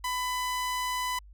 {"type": "tone", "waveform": "sawtooth", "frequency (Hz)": 1000, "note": "B5", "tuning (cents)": 21, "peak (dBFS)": -25, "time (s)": [0.04, 1.19], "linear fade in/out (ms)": 5, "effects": ["added 50 Hz sine -48 dBFS peak until 1.33 s"]}